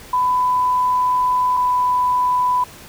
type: tone pair in turn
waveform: sine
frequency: 1000 / 995.6 Hz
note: B5 / B5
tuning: +21 / +14 cents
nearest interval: unison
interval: 7 cents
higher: first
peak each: -14 dBFS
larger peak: neither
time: 0.13-1.57 / 1.57-2.64 s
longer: first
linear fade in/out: 5 ms
effects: pink hiss -40 dBFS RMS until 2.88 s